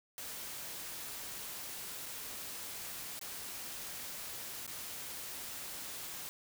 white noise with dropouts, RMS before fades -44 dBFS, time 0.18-6.29 s, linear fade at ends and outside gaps 0 ms, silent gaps 2.058-2.062 / 3.192-3.213 / 4.665-4.677 s, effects none

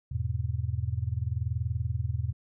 sine chord, E major, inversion none, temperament just, 82.41 / 103.01 / 123.61 Hz, E2 / G#2 / B2, 0 / -14 / +2 cents, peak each -32 dBFS, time 0.11-2.33 s, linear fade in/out 10 ms, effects none

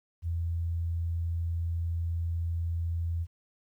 sine tone, 84.1 Hz, E2, 35 cents sharp, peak -28 dBFS, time 0.22-3.27 s, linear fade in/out 50 ms, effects 11-bit

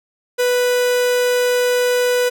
45% pulse tone, 493.9 Hz, B4, in tune, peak -14 dBFS, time 0.38-2.3 s, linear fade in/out 20 ms, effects none

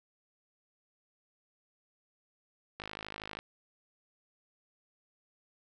click train, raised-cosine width 0.3 ms, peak -24 dBFS, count 32, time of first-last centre 2.8-3.389 s, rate 52.6 Hz, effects none

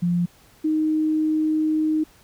sine tone pair in turn, 174.61 / 311.1 Hz, F3 / D#4, 0 / 0 cents, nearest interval minor seventh, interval 1000 cents, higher second, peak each -18 dBFS, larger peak neither, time 0.02-0.26 / 0.64-2.04 s, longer second, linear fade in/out 10 ms, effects pink hiss -54 dBFS RMS until 2.23 s

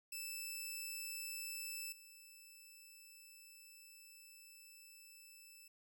10% pulse tone with level steps, 2637 Hz, E7, in tune, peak -35 / -49 dBFS, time 0.12-5.68 s, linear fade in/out 5 ms, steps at 1.92 s, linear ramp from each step 5 ms, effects none

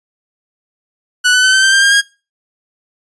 sawtooth tone with pitch steps, 1480 / 1500.7 / 1521.6 / 1542.8 / 1564.4 / 1586.2 / 1608.4 / 1630.8 Hz, F#6 / F#6 / F#6 / G6 / G6 / G6 / G6 / G#6, 0 / +24 / +48 / -28 / -4 / +20 / +44 / -32 cents, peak -4 dBFS, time 1.24-2.016 s, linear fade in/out 20 ms, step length 97 ms, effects noise-tail reverb RT60 0.3 s tail -21 dB re dry + resampled to 22050 Hz

